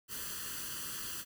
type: noise with comb filter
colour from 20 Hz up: white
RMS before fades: -41 dBFS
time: 0.08-1.25 s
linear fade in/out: 50 ms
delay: 0.66 ms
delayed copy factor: +0.8
effects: none